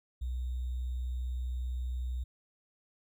sine tone with sample-and-hold, 62.3 Hz, B1, 16 cents sharp, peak -32 dBFS, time 0.21-2.24 s, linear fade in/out 10 ms, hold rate 3675 Hz, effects none

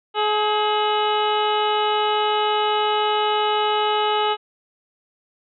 harmonic tone with a mistuned harmonic, 423.6 Hz, G#4, 34 cents sharp, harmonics 1 / 2 / 3 / 4 / 5 / 6 / 7 / 8 / 9, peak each -23 / -21 / -25 / -34 / -35 / -36 / -27 / -37 / -34 dBFS, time 0.14-4.37 s, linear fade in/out 50 ms, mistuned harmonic 4, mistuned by -55 cents, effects none

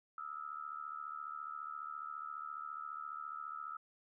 sine tone with amplitude modulation, 1300 Hz, E6, 24 cents flat, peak -38 dBFS, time 0.18-3.77 s, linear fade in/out 2 ms, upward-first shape sine, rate 74.6 Hz, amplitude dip 90%, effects none

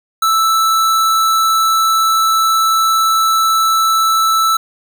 square tone, 1318.5 Hz, E6, in tune, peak -11 dBFS, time 0.22-4.57 s, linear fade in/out 5 ms, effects none

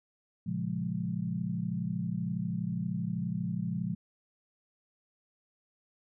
sine chord, Bb minor seventh, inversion none, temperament equal with one note detuned, 116.54 / 138.59 / 175.22 / 207.7 Hz, Bb2 / Db3 / F3 / Ab3, 0 / 0 / +6 / 0 cents, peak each -38 / -39 / -33 / -37 dBFS, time 0.46-3.95 s, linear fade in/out 10 ms, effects none

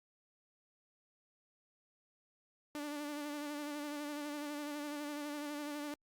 sawtooth tone with vibrato, 293.7 Hz, D4, in tune, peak -36 dBFS, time 2.75-5.94 s, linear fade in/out 0 ms, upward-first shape sine, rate 12 Hz, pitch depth 35 cents each way, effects Opus 48 kbps

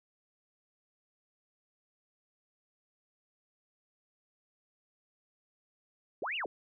sine linear two-way sweep, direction up then down, 277.2 to 2987 to 277.2 Hz, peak -33 dBFS, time 6.22-6.46 s, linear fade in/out 2 ms, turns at 6.36 s, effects none

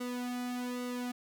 sawtooth tone with flanger, 246.9 Hz, B3, in tune, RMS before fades -37 dBFS, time 0-1.12 s, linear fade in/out 10 ms, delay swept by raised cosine 1.2 to 2.2 ms, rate 1.2 Hz, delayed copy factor -0.8, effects none

